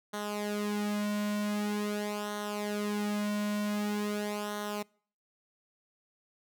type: tone with flanger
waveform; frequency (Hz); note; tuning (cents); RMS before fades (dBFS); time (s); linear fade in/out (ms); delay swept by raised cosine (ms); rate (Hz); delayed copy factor
sawtooth; 207.7; G#3; 0; -33; 0.13-4.83; 10; 0.4 to 2.5; 0.45; -0.7
effects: noise-tail reverb RT60 0.5 s tail -26 dB re dry